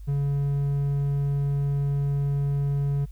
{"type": "tone", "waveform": "triangle", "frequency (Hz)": 141.1, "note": "C#3", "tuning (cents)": 31, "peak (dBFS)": -20, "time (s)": [0.07, 3.06], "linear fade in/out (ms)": 20, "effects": ["added 50 Hz sine -37 dBFS peak until 3.11 s", "white hiss -65 dBFS RMS until 3.11 s"]}